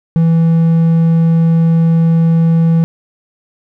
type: tone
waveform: triangle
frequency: 164.81 Hz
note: E3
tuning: in tune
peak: -5 dBFS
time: 0.16-2.84 s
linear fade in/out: 0 ms
effects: none